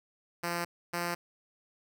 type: tone pair in turn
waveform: 5% pulse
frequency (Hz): 172.3 / 173.11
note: F3 / F3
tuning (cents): -23 / -15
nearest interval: unison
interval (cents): 8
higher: second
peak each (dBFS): -20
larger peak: neither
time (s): 0.43-0.65 / 0.93-1.15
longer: neither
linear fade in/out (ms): 10
effects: none